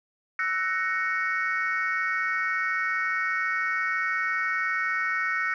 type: chord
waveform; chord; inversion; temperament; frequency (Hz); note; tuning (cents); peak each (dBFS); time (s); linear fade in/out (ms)
sine; F# dominant seventh; third; equal with one note detuned; 1318.5 / 1492.9 / 1864.7 / 2217; E6 / F#6 / A#6 / C#7; 0 / +15 / 0 / 0; -30 / -29 / -28 / -30; 0.39-5.54; 2
effects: tanh soft clip ceiling -17 dBFS